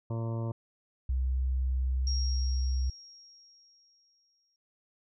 harmonic tone, 114.4 Hz, A#2, 32 cents flat, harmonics 1 / 2 / 3 / 4 / 5 / 6 / 8 / 9 / 10, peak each -31 / -41 / -42 / -47 / -44 / -51 / -49 / -52 / -56 dBFS, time 0.1-0.52 s, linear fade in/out 5 ms
sine tone, 64.4 Hz, C2, 27 cents flat, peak -26 dBFS, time 1.09-2.9 s, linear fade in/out 5 ms
sine tone with exponential decay, 5588 Hz, F8, in tune, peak -33 dBFS, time 2.07-4.56 s, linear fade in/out 2 ms, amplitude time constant 540 ms
effects none

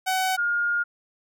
sawtooth / sine tone pair in turn, 752 / 1419.6 Hz, F#5 / F6, +28 / +28 cents, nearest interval major seventh, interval 1100 cents, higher second, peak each -18 / -21 dBFS, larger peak first, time 0.06-0.37 / 0.37-0.84 s, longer second, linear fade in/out 20 ms, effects none

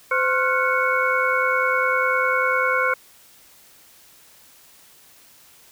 sine tone cluster, 513 / 1070 / 1391 / 1481 / 2214 Hz, C5 / C6 / F6 / F#6 / C#7, -34 / +38 / -7 / +1 / -3 cents, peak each -24 dBFS, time 0.11-2.94 s, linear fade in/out 5 ms, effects white hiss -51 dBFS RMS until 5.71 s

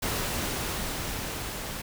pink noise with level ramp, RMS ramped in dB -29 to -36 dBFS, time 0.02-1.82 s, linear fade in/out 10 ms, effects none

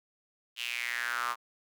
sawtooth tone with high-pass filter sweep, 120.3 Hz, B2, 45 cents flat, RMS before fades -34 dBFS, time 0.56-1.36 s, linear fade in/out 50 ms, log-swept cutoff 3000 to 1100 Hz, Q 5.5, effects none

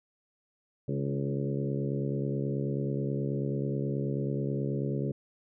harmonic tone with a mistuned harmonic, 69.3 Hz, C#2, in tune, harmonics 2 / 3 / 4 / 5 / 6 / 7 / 8, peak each -31 / -36 / -38 / -39 / -37 / -42 / -43 dBFS, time 0.88-5.12 s, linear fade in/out 5 ms, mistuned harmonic 4, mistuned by +36 cents, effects none

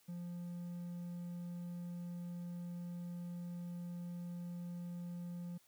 triangle tone, 174.61 Hz, F3, in tune, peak -40 dBFS, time 0.08-5.58 s, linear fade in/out 10 ms, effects white hiss -70 dBFS RMS until 5.67 s + high-pass 60 Hz 12 dB/octave

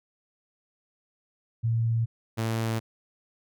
sine / sawtooth tone pair in turn, 114.6 / 112.83 Hz, A#2 / A2, -29 / +44 cents, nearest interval unison, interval 27 cents, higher first, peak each -22 dBFS, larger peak neither, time 1.63-2.06 / 2.37-2.8 s, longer neither, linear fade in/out 20 ms, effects none

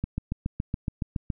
click train, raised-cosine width 5 ms, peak -15 dBFS, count 10, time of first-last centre 0.04-1.302 s, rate 7.13 Hz, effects none

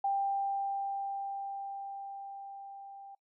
sine tone with level ramp, 791 Hz, G5, 15 cents sharp, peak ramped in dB -27 to -46 dBFS, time 0.04-3.15 s, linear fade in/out 5 ms, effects noise-tail reverb RT60 0.1 s tail -22 dB re dry

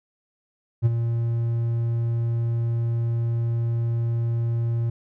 triangle tone with ADSR envelope, 116.54 Hz, A#2, in tune, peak -11 dBFS, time 0.82-4.9 s, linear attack 37 ms, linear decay 27 ms, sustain -8 dB, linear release 5 ms, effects none

